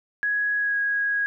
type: tone with pitch glide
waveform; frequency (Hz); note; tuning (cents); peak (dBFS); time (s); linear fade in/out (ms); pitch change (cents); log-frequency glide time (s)
sine; 1669 to 1650.8; G#6 to G#6; +8 to -11; -21; 0.23-1.26; 0; -19; 0.57-0.76
effects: none